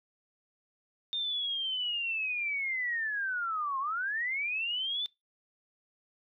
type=linear two-way sweep; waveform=sine; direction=down then up; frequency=3644 to 1046.5 to 3557 Hz; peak=-30 dBFS; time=1.13-5.06 s; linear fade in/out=0 ms; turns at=3.79 s; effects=noise-tail reverb RT60 0.2 s tail -22 dB re dry